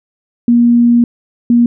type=tone bursts at uneven times; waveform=sine; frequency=237.8 Hz; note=A#3; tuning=35 cents sharp; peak=-5 dBFS; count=2; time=0.48-1.04 / 1.5-1.66 s; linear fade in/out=2 ms; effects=none